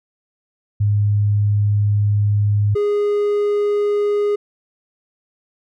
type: tone pair in turn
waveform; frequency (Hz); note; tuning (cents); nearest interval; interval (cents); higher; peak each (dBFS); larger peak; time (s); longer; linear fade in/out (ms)
sine / triangle; 103.3 / 412.4; G#2 / G#4; -9 / -12; 2 octaves; 2397; second; -13; neither; 0.8-2.75 / 2.75-4.36; first; 10
effects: none